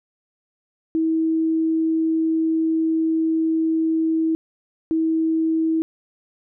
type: tone pair in turn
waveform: sine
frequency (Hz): 322.2 / 322.2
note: E4 / E4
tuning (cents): -39 / -39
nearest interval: unison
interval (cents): 0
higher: neither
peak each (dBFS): -17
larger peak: neither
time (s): 0.95-4.35 / 4.91-5.82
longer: first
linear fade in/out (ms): 0
effects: none